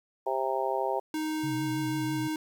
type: harmonic tone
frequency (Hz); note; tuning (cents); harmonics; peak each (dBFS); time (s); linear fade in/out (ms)
132.3; C3; +20; 3 / 4 / 5 / 6 / 7; -33 / -33 / -33 / -33 / -33; 0.26-1; 10
type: tone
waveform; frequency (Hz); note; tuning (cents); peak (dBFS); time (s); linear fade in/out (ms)
square; 311.1; D#4; 0; -30; 1.14-2.36; 2
type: tone with vibrato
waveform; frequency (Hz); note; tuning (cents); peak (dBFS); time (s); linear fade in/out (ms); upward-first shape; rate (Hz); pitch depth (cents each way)
sine; 133.4; C3; +34; -33; 1.43-2.28; 10; triangle; 6.1; 130
effects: 10-bit